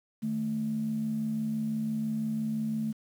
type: tone pair together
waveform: sine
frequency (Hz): 154.05 / 220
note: D#3 / A3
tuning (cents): -17 / 0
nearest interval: tritone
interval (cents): 617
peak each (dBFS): -37 / -28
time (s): 0.22-2.93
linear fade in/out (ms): 20
effects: tanh soft clip ceiling -21 dBFS + 9-bit